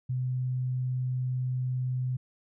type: tone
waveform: sine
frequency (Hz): 127.3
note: C3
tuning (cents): -47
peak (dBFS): -27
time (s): 0.09-2.17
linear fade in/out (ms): 10
effects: none